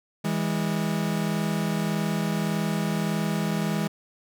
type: tone pair together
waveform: 40% pulse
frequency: 162.91 / 204.6 Hz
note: E3 / G#3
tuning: -20 / -26 cents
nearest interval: major third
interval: 394 cents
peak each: -26 dBFS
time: 0.24-3.88 s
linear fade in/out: 10 ms
effects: none